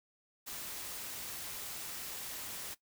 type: noise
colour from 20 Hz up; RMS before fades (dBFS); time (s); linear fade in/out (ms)
white; -43; 0.46-2.75; 20
effects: noise-tail reverb RT60 0.1 s tail -17 dB re dry